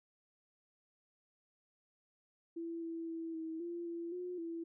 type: tone with pitch steps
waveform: sine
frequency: 333.9 / 330.5 / 328.6 / 322.3 / 343.3 / 338.4 / 358.9 / 333.1 Hz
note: E4 / E4 / E4 / E4 / F4 / E4 / F4 / E4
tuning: +22 / +5 / -5 / -39 / -30 / +45 / +47 / +18 cents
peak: -39 dBFS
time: 2.56-4.64 s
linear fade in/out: 10 ms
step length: 260 ms
effects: none